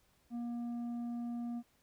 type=tone with tanh clipping; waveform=sine; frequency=237.7 Hz; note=A#3; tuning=34 cents sharp; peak=-38 dBFS; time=0.3-1.63 s; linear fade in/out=50 ms; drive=6 dB; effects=pink hiss -72 dBFS RMS until 1.82 s